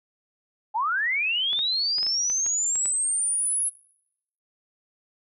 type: linear sweep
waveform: sine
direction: up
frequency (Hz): 810 to 10680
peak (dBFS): -22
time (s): 0.74-3.7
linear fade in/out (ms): 20
type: clicks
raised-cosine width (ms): 0.3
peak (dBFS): -23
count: 9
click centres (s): 1.531 / 1.591 / 1.984 / 2.03 / 2.066 / 2.3 / 2.464 / 2.756 / 2.857
effects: noise-tail reverb RT60 0.8 s tail -23 dB re dry